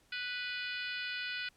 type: harmonic tone with a mistuned harmonic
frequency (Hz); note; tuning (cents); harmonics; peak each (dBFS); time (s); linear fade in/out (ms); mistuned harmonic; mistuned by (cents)
493.9; B4; 0; 3 / 4 / 5 / 6 / 7 / 8 / 9 / 10; -40 / -46 / -42 / -45 / -47 / -48 / -50 / -53; 0.12-1.49; 5; 8; +52
effects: pink hiss -68 dBFS RMS until 1.56 s + low-pass 12000 Hz 12 dB/octave